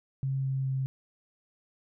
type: tone with pitch steps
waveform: sine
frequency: 134.7 / 133.85 / 133 Hz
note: C#3 / C3 / C3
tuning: -49 / +40 / +29 cents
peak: -27 dBFS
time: 0.23-0.86 s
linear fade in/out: 0 ms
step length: 210 ms
effects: none